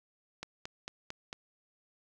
click train, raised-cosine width 0.2 ms, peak -22 dBFS, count 5, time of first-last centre 0.43-1.329 s, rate 4.45 Hz, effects none

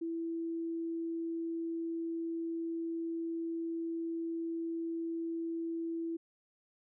sine tone, 331.4 Hz, E4, 9 cents sharp, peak -34 dBFS, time 0.01-6.17 s, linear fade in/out 10 ms, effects none

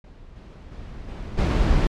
brown noise with level steps, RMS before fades -45 / -41 / -37 / -33 / -18 dBFS, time 0.04-1.87 s, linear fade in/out 2 ms, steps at 0.35 / 0.71 / 1.07 / 1.37 s, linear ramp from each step 20 ms, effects low-pass 5000 Hz 12 dB/octave + MP3 96 kbps

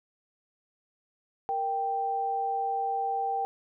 sine tone pair together, 466.2 / 784 Hz, A#4 / G5, 0 / 0 cents, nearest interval major sixth, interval 900 cents, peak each -36 / -27 dBFS, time 1.49-3.45 s, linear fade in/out 0 ms, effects none

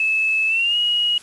sine tone with pitch glide, 2608 to 2894 Hz, E7 to F#7, -19 to -39 cents, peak -16 dBFS, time 0-1.18 s, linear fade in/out 2 ms, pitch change +180 cents, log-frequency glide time 0.47-0.77 s, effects white hiss -44 dBFS RMS until 1.22 s + resampled to 24000 Hz

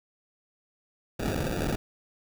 pink noise with sample-and-hold, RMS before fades -29 dBFS, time 1.19-1.76 s, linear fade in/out 10 ms, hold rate 1050 Hz, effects none

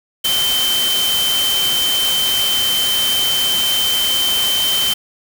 sine tone in noise, 3095 Hz, G7, 23 cents flat, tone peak -15 dBFS, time 0.24-4.94 s, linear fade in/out 10 ms, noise white, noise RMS -21 dBFS, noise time 0.24-4.94 s, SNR +3 dB, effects none

